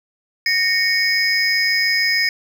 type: tone cluster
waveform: triangle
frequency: 1843 / 2217 / 5050 Hz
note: A#6 / C#7 / D#8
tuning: -20 / 0 / +25 cents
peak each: -18 dBFS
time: 0.46-2.29 s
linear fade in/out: 2 ms
effects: none